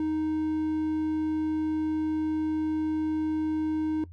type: tone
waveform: triangle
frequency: 311.1 Hz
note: D#4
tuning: in tune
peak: -23 dBFS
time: 0-4.04 s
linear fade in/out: 2 ms
effects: noise-tail reverb RT60 0.1 s tail -19 dB re dry + added 86 Hz sine -43 dBFS peak until 4.12 s